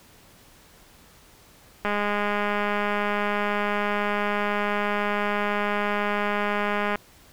click train, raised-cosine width 0.5 ms, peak -11 dBFS, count 1053, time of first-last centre 1.85-6.957 s, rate 206 Hz, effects pink hiss -53 dBFS RMS until 7.32 s

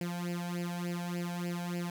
sawtooth tone with flanger, 174.61 Hz, F3, in tune, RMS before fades -36 dBFS, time 0.01-1.9 s, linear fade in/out 2 ms, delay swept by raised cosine 0.4 to 1.3 ms, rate 3.4 Hz, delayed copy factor +0.85, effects 10-bit

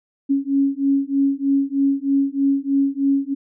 sine beating tone pair, 274.7 / 277.9 Hz, C#4 / C#4, -16 / +4 cents, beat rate 3.2 Hz, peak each -19 dBFS, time 0.29-3.35 s, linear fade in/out 20 ms, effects none

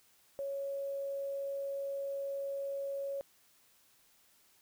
sine tone with quantisation, 554.4 Hz, C#5, in tune, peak -35 dBFS, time 0.39-3.21 s, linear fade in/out 0 ms, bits 10, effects white hiss -67 dBFS RMS until 4.61 s

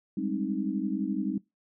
sine chord, Ab major seventh, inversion third, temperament equal with one note detuned, 196 / 207.7 / 265 / 311.1 Hz, G3 / Ab3 / C4 / Eb4, 0 / 0 / +22 / 0 cents, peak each -33 dBFS, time 0.17-1.38 s, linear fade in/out 5 ms, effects noise-tail reverb RT60 0.2 s tail -23 dB re dry

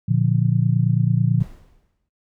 sine chord, Bb major, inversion none, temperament just, 116.54 / 145.68 / 174.81 Hz, Bb2 / D3 / F3, 0 / -14 / +2 cents, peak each -19 / -19 / -21 dBFS, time 0.08-1.43 s, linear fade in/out 10 ms
brown noise with exponential decay, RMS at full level -36 dBFS, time 1.4-2.09 s, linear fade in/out 5 ms, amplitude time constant 150 ms
effects noise-tail reverb RT60 0.1 s tail -17 dB re dry

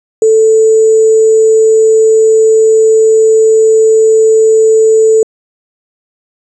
sine tone with sample-and-hold, 441.1 Hz, A4, 4 cents sharp, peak -3 dBFS, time 0.22-5.23 s, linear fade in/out 2 ms, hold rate 7350 Hz, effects resampled to 24000 Hz

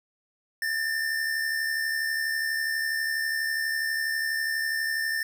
square tone pair together, 1727.8 / 1800 Hz, A6 / A6, -32 / +39 cents, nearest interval minor second, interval 71 cents, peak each -36 / -27 dBFS, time 0.62-5.23 s, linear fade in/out 2 ms, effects none

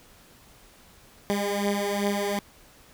15% pulse beating tone pair, 201.6 / 204.2 Hz, G3 / G#3, +49 / -29 cents, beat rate 2.6 Hz, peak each -20 / -23 dBFS, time 1.3-2.39 s, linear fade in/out 0 ms, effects pink hiss -54 dBFS RMS until 2.93 s

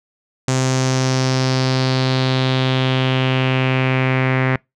sawtooth tone with low-pass filter sweep, 130.4 Hz, C3, 5 cents flat, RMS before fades -17 dBFS, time 0.48-4.56 s, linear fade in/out 2 ms, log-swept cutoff 7000 to 2000 Hz, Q 3.4, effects noise-tail reverb RT60 0.2 s tail -26 dB re dry

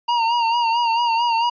square tone with vibrato, 932.3 Hz, A#5, in tune, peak -17 dBFS, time 0.08-1.5 s, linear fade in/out 10 ms, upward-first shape sine, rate 4.5 Hz, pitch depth 54 cents each way, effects resampled to 11025 Hz

